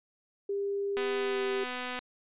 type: tone with pitch glide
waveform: sine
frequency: 400 to 392.4 Hz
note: G4 to G4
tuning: +35 to +2 cents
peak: -29 dBFS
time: 0.49-1.64 s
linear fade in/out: 5 ms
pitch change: -33 cents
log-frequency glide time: 1.17-1.43 s
type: click train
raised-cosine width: 0.3 ms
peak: -21 dBFS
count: 256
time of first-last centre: 0.97-1.99 s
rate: 250 Hz
effects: resampled to 8000 Hz